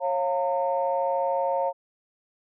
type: tone cluster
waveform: sine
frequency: 546 / 699 / 912 Hz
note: C#5 / F5 / A#5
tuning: -26 / +1 / -38 cents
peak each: -25 / -28 / -27 dBFS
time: 0-1.73 s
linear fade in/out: 50 ms
effects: tanh soft clip ceiling -13 dBFS